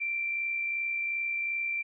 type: tone with amplitude modulation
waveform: sine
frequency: 2354 Hz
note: D7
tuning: 3 cents sharp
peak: -27 dBFS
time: 0-1.83 s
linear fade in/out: 20 ms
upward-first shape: sine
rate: 62.7 Hz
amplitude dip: 35%
effects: none